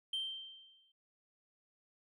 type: tone with exponential decay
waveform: sine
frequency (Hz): 3136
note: G7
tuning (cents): 0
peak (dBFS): -31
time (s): 0.13-0.92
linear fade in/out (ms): 5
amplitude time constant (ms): 170
effects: tanh soft clip ceiling -33 dBFS